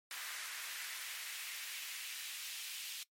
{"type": "noise with high-pass filter sweep", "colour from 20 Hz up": "pink", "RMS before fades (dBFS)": -45, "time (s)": [0.11, 3.03], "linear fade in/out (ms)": 0, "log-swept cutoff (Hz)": [1600, 3000], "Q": 1.5, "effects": ["noise-tail reverb RT60 0.1 s tail -19 dB re dry", "MP3 64 kbps"]}